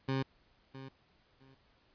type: tone with echo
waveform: 20% pulse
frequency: 133.8 Hz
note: C3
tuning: 39 cents sharp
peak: -26 dBFS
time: 0.08-0.23 s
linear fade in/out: 10 ms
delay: 660 ms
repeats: 2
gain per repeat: -14 dB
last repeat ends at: 1.55 s
effects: pink hiss -69 dBFS RMS until 1.94 s + resampled to 11025 Hz